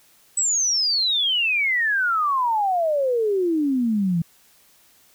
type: exponential sweep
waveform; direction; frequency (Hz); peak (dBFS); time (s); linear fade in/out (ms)
sine; down; 8030 to 162.2; -18; 0.37-4.22; 5
effects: white hiss -56 dBFS RMS until 5.14 s